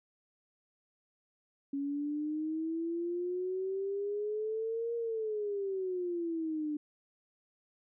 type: exponential two-way sweep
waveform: sine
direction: up then down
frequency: 277.2 to 470 to 295.3 Hz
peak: -32 dBFS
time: 1.73-6.77 s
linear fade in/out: 5 ms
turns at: 4.95 s
effects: none